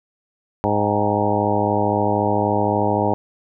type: harmonic tone with a mistuned harmonic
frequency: 103.83 Hz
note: G#2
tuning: in tune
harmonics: 1 / 2 / 3 / 4 / 5 / 6 / 7 / 8 / 9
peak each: -25 / -25 / -25 / -25 / -25 / -25 / -25 / -25 / -25 dBFS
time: 0.64-3.14 s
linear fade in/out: 0 ms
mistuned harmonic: 7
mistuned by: +71 cents
effects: none